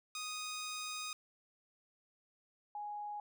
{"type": "tone pair in turn", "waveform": ["10% pulse", "sine"], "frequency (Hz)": [1244.5, 830.6], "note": ["D#6", "G#5"], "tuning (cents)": [0, 0], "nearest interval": "perfect fifth", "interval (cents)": 700, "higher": "first", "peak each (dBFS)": [-32, -40], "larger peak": "first", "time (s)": [[0.15, 1.13], [2.75, 3.2]], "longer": "first", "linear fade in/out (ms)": 2, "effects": []}